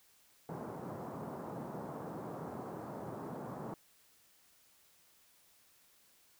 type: band-pass noise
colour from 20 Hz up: pink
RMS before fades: -44 dBFS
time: 0.49-3.74 s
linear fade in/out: 2 ms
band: 130 to 1100 Hz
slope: 24 dB/octave
effects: white hiss -67 dBFS RMS until 6.39 s